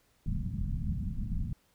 pink low-pass noise, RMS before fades -33 dBFS, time 0.26-1.53 s, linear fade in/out 2 ms, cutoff 220 Hz, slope 48 dB/octave, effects pink hiss -69 dBFS RMS until 1.74 s

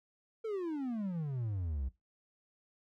triangle exponential sweep, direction down, 460 to 61.74 Hz, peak -32 dBFS, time 0.44-1.89 s, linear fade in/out 10 ms, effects noise-tail reverb RT60 0.2 s tail -17 dB re dry

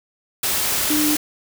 sine tone in noise, 300.3 Hz, D4, 39 cents sharp, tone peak -18 dBFS, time 0.9-1.16 s, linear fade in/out 5 ms, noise white, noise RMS -21 dBFS, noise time 0.43-1.17 s, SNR 0 dB, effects none

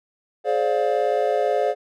triangle chord, D half-diminished seventh, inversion second, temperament just, 422.9 / 528.6 / 587.3 / 704.8 Hz, Ab4 / C5 / D5 / F5, +31 / +18 / 0 / +16 cents, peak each -22 dBFS, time 0.44-1.75 s, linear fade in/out 50 ms, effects none

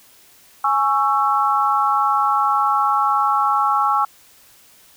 sine chord, C# minor, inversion second, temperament just, 831.5 / 1108.7 / 1330.5 Hz, G#5 / C#6 / E6, +2 / 0 / +16 cents, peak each -19 dBFS, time 0.64-4.05 s, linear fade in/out 5 ms, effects white hiss -50 dBFS RMS until 4.96 s

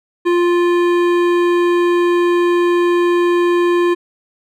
sine tone with hard clipping, 349.2 Hz, F4, in tune, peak -13 dBFS, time 0.25-3.95 s, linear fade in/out 20 ms, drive 14 dB, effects none

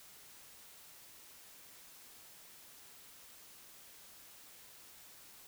silence, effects white hiss -57 dBFS RMS until 5.47 s

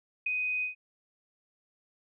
sine tone with ADSR envelope, 2500 Hz, D#7, 8 cents sharp, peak -24 dBFS, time 0.26-0.75 s, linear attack 8 ms, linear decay 3 ms, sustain -4 dB, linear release 120 ms, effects none

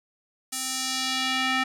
square tone with band-pass filter sweep, 260.7 Hz, C4, 6 cents flat, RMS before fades -27 dBFS, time 0.52-1.64 s, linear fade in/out 10 ms, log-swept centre 9100 to 2000 Hz, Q 1.2, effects none

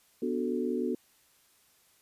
sine chord, B minor seventh, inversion none, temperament equal, 246.9 / 293.7 / 370 / 440 Hz, B3 / D4 / F#4 / A4, 0 / 0 / 0 / 0 cents, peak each -32 / -36 / -33 / -35 dBFS, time 0.22-0.95 s, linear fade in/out 5 ms, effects white hiss -65 dBFS RMS until 2.01 s + resampled to 32000 Hz

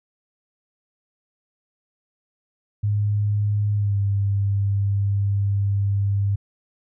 sine tone with pitch glide, 103.6 to 99.96 Hz, G#2 to G2, -4 to +34 cents, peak -18 dBFS, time 2.83-6.36 s, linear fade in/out 10 ms, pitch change -62 cents, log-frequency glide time 3.75-3.98 s, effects none

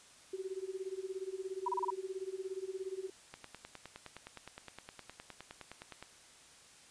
sine tone with tremolo, 380 Hz, F#4, 46 cents sharp, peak -35 dBFS, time 0.33-3.1 s, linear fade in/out 5 ms, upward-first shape sine, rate 17 Hz, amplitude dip 90%
sine tone bursts, 972 Hz, B5, 28 cents flat, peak -30 dBFS, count 5, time 1.66-1.905 s, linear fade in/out 5 ms, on 25 ms, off 30 ms
click train, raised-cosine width 0.3 ms, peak -30 dBFS, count 27, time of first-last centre 3.34-6.026 s, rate 9.68 Hz
effects white hiss -59 dBFS RMS until 6.9 s + resampled to 22050 Hz

